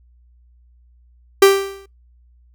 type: tone with exponential decay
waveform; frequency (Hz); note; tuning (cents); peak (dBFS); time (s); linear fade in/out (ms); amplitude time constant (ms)
45% pulse; 392; G4; 0; -4; 1.42-1.86; 5; 95
effects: noise-tail reverb RT60 0.2 s tail -24 dB re dry + added 60 Hz sine -49 dBFS peak until 2.54 s

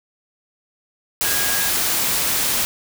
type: tone in noise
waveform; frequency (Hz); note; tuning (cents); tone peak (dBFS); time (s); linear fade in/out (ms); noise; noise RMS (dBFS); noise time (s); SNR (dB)
sine; 1642; G#6; -20; -27; 1.25-1.69; 0; white; -20; 1.21-2.65; -10
effects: none

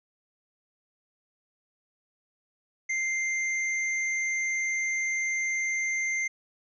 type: tone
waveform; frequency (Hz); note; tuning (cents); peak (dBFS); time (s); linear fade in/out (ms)
square; 2093; C7; 0; -27; 2.89-6.28; 10
effects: resampled to 16000 Hz

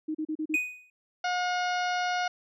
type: tone bursts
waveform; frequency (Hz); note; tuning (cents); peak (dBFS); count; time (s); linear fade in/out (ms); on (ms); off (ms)
sine; 311.1; D#4; 0; -28; 5; 0.08-0.56; 10; 68; 35
type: tone with exponential decay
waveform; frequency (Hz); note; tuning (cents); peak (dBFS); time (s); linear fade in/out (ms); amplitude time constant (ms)
triangle; 2489; D#7; 0; -19; 0.54-0.9; 2; 77
type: harmonic tone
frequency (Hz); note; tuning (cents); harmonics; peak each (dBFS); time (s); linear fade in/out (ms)
720; F#5; -47; 1 / 2 / 3 / 4 / 5 / 6 / 7 / 8; -28 / -32 / -38 / -40 / -45 / -43 / -45 / -44; 1.24-2.28; 5
effects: none

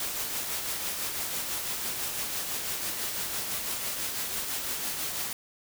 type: noise with tremolo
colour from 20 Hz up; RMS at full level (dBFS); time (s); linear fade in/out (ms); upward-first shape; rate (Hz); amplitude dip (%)
white; -31; 0-5.33; 2; triangle; 6; 40
effects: none

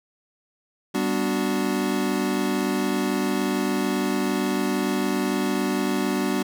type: chord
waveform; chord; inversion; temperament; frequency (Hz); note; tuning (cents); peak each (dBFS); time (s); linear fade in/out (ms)
square; G major seventh; none; equal; 196 / 246.9 / 293.7 / 370; G3 / B3 / D4 / F#4; 0 / 0 / 0 / 0; -28 / -28 / -28 / -29; 0.94-6.43; 10
effects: none

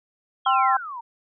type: exponential sweep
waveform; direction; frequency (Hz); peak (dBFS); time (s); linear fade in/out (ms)
sine; down; 3324 to 901; -31; 0.45-1.01; 10
type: chord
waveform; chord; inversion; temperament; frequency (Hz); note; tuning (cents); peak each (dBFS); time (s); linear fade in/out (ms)
sine; C major; second; equal with one note detuned; 784 / 1046.5 / 1351.7; G5 / C6 / E6; 0 / 0 / +43; -21; 0.46-0.77; 5
effects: none

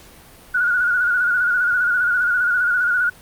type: tone with vibrato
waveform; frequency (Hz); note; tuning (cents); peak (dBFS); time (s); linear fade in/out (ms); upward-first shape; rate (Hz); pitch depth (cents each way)
sine; 1450; F#6; -35; -15; 0.54-3.1; 10; square; 15; 43
effects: pink hiss -45 dBFS RMS until 3.21 s + Opus 48 kbps

